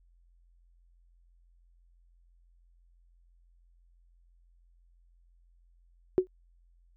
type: tone with exponential decay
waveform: sine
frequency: 370 Hz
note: F#4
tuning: in tune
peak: -15 dBFS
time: 6.18-6.27 s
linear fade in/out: 0 ms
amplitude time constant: 18 ms
effects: added 43 Hz sine -60 dBFS peak until 6.96 s